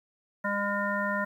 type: harmonic tone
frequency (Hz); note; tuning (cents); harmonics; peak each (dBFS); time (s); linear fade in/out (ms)
202.6; G#3; -43; 1 / 3 / 5 / 7 / 9; -33 / -33 / -33 / -33 / -33; 0.44-1.25; 10
effects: 10-bit